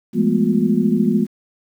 sine tone cluster, 169.2 / 204.7 / 218.3 / 244.6 / 359.3 Hz, E3 / G#3 / A3 / B3 / F4, +45 / -25 / -13 / -16 / +49 cents, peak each -23 / -18 / -19 / -19 / -24 dBFS, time 0.13-1.27 s, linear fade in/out 50 ms, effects 8-bit

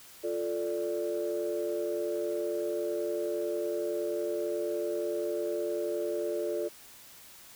sine chord, D minor, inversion first, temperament equal, 349.2 / 440 / 587.3 Hz, F4 / A4 / D5, 0 / 0 / 0 cents, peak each -33 dBFS, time 0.23-6.69 s, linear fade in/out 20 ms, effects tanh soft clip ceiling -22 dBFS + white hiss -52 dBFS RMS until 7.55 s

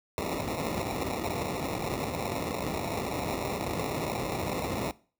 white noise with sample-and-hold, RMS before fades -32 dBFS, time 0.18-4.91 s, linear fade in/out 0 ms, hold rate 1575 Hz, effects noise-tail reverb RT60 0.4 s tail -21 dB re dry + high-pass 60 Hz 12 dB/octave

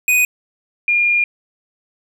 square / sine tone pair in turn, 2489 / 2414 Hz, D#7 / D7, 0 / +47 cents, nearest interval minor second, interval 53 cents, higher first, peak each -12 dBFS, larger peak neither, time 0.08-0.25 / 0.88-1.24 s, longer second, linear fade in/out 2 ms, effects none

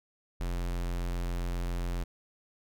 square tone, 43.7 Hz, F1, 2 cents sharp, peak -31 dBFS, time 0.4-2.04 s, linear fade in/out 10 ms, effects none

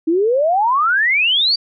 sine exponential sweep, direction up, 311.1 to 4729 Hz, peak -12 dBFS, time 0.07-1.56 s, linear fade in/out 10 ms, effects none

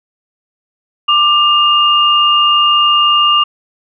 sine tone pair together, 1186.9 / 2823 Hz, D6 / F7, +18 / +18 cents, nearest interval octave + minor third, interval 1500 cents, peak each -10 dBFS, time 1.08-3.44 s, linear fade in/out 10 ms, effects none

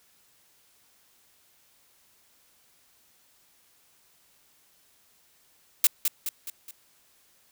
blue noise with echo, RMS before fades -18 dBFS, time 5.84-5.87 s, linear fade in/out 2 ms, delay 210 ms, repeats 4, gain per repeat -6 dB, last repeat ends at 6.71 s, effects white hiss -63 dBFS RMS until 7.51 s

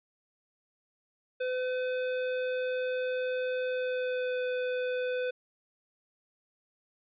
square tone with pitch glide, 507 to 502 Hz, B4 to B4, +45 to +28 cents, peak -30 dBFS, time 1.4-5.31 s, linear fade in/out 10 ms, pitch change -17 cents, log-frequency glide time 3.68-4.42 s, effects resampled to 8000 Hz

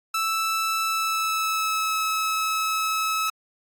sawtooth tone with pitch glide, 1318.5 to 1295.1 Hz, E6 to E6, 0 to -31 cents, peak -19 dBFS, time 0.14-3.3 s, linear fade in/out 5 ms, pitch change -31 cents, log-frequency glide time 0.82-1.95 s, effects AAC 64 kbps

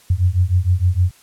sine beating tone pair, 87.31 / 93.81 Hz, F2 / F#2, 0 / +24 cents, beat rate 6.5 Hz, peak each -16 dBFS, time 0.1-1.11 s, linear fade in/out 5 ms, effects white hiss -50 dBFS RMS until 1.22 s + low-pass 12000 Hz 12 dB/octave

